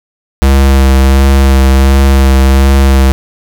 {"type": "tone with vibrato", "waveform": "square", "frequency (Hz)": 67.3, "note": "C2", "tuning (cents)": 49, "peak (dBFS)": -4, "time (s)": [0.42, 3.12], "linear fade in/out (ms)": 0, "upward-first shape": "sine", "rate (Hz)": 1.4, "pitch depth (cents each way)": 20, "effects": []}